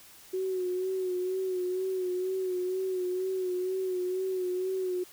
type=tone with vibrato; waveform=sine; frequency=370 Hz; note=F#4; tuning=in tune; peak=-28 dBFS; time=0.33-5.04 s; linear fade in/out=10 ms; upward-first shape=sine; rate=2.1 Hz; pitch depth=41 cents each way; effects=white hiss -53 dBFS RMS until 5.12 s